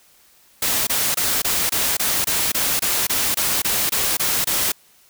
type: noise bursts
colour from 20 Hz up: white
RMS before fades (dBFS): -20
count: 15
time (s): 0.62-4.72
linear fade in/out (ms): 5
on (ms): 250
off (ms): 25
effects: white hiss -54 dBFS RMS until 5.09 s